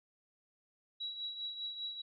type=tone with tremolo; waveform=sine; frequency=3892 Hz; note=B7; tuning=26 cents flat; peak=-36 dBFS; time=1-2.02 s; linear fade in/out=10 ms; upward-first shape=triangle; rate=5 Hz; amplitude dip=65%; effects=none